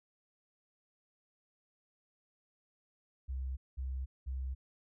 sine tone bursts, 65.41 Hz, C2, in tune, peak -35 dBFS, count 3, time 3.28-4.55 s, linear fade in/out 20 ms, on 290 ms, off 200 ms, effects none

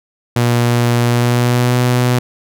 sawtooth tone with pitch glide, 119.8 to 123.74 Hz, A#2 to B2, +48 to +4 cents, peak -7 dBFS, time 0.36-2.19 s, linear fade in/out 5 ms, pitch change +56 cents, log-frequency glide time 1.07-1.78 s, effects none

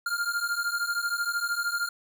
square beating tone pair, 1396.9 / 1409.9 Hz, F6 / F6, 0 / +16 cents, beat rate 13 Hz, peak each -31 / -30 dBFS, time 0.06-1.89 s, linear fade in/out 5 ms, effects none

